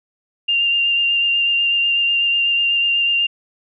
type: tone with vibrato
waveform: sine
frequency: 2790 Hz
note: F7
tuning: 2 cents flat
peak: -14 dBFS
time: 0.48-3.27 s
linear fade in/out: 10 ms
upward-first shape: triangle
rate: 8.1 Hz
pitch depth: 18 cents each way
effects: none